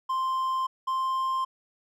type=tone pair in turn; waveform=triangle; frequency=1046.5 / 1050.3 Hz; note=C6 / C6; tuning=0 / +6 cents; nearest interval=unison; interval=6 cents; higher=second; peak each=-23 dBFS; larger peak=neither; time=0.09-0.67 / 0.87-1.45 s; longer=neither; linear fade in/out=10 ms; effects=none